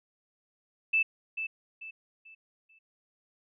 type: tone with echo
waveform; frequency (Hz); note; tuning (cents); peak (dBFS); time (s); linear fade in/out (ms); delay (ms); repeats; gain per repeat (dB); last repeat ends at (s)
sine; 2637; E7; 0; -22; 0.93-1.03; 10; 440; 4; -9; 2.79
effects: none